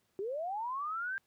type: linear sweep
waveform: sine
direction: up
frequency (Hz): 370 to 1604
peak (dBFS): -34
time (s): 0.19-1.18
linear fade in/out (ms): 0
effects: pink hiss -75 dBFS RMS until 1.26 s + high-pass 100 Hz 12 dB/octave